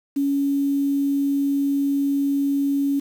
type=tone with quantisation; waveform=sine; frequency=280 Hz; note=C#4; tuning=18 cents sharp; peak=-18 dBFS; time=0.16-3 s; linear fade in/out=10 ms; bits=7; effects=none